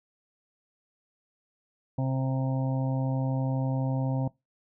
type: harmonic tone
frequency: 132.1 Hz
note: C3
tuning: 17 cents sharp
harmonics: 1 / 2 / 4 / 5 / 6 / 7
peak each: -26 / -32 / -38 / -40 / -42 / -43 dBFS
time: 1.98-4.28 s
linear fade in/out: 5 ms
effects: noise-tail reverb RT60 0.2 s tail -22 dB re dry